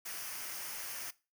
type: noise with comb filter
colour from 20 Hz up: white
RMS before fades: -42 dBFS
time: 0.05-1.11 s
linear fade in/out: 10 ms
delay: 0.26 ms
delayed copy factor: -0.55
effects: noise-tail reverb RT60 0.3 s tail -20 dB re dry